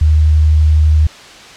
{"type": "tone with vibrato", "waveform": "sine", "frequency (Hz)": 77, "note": "D#2", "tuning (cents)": -17, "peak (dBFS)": -6, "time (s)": [0.01, 1.07], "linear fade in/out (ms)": 5, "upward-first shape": "sine", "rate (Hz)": 12, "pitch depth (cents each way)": 9, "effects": ["white hiss -35 dBFS RMS until 1.56 s", "low-pass 5000 Hz 12 dB/octave"]}